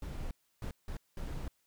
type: noise bursts at uneven times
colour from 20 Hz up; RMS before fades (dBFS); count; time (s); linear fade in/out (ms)
brown; -39; 4; 0.02-0.31 / 0.62-0.71 / 0.88-0.97 / 1.17-1.48; 2
effects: white hiss -75 dBFS RMS until 1.66 s